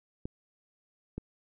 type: clicks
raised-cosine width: 3 ms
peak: -23 dBFS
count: 2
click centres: 0.255 / 1.18 s
effects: none